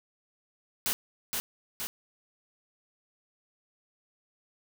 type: noise with echo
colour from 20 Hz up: white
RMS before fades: -29 dBFS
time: 0.86-0.93 s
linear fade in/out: 0 ms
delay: 470 ms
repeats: 2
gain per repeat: -3 dB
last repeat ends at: 1.87 s
effects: none